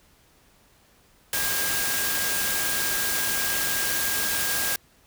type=tone in noise; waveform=sine; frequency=1620 Hz; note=G#6; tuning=43 cents flat; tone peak=-31 dBFS; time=1.33-4.76 s; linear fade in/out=2 ms; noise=white; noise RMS=-26 dBFS; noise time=1.33-4.76 s; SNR=-8 dB; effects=pink hiss -59 dBFS RMS until 5.06 s